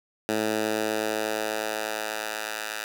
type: tone with high-pass filter sweep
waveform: 10% pulse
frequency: 108.3 Hz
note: A2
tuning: 27 cents flat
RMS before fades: -29 dBFS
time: 0.29-2.84 s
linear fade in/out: 0 ms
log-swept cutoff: 250 to 1300 Hz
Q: 0.88
effects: none